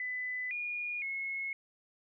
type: tone with pitch steps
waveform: sine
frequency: 2002 / 2437 / 2177 Hz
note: B6 / D#7 / C#7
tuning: +23 / -37 / -32 cents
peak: -34 dBFS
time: 0-1.53 s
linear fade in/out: 2 ms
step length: 510 ms
effects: none